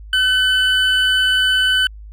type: tone pair together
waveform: triangle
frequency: 1519 / 3001 Hz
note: F#6 / F#7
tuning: +45 / +24 cents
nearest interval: octave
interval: 1179 cents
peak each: -14 dBFS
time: 0.13-1.87 s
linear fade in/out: 2 ms
effects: added 52 Hz sine -33 dBFS peak until 2.12 s